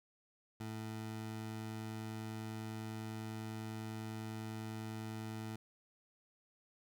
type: tone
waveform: 20% pulse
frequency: 110 Hz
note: A2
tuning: in tune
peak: -37 dBFS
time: 0.6-5.56 s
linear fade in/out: 5 ms
effects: none